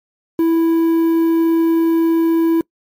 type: tone with quantisation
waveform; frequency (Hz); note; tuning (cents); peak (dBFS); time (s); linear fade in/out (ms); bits
triangle; 329.6; E4; 0; -9; 0.39-2.61; 2; 6
effects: noise-tail reverb RT60 0.1 s tail -24 dB re dry + MP3 64 kbps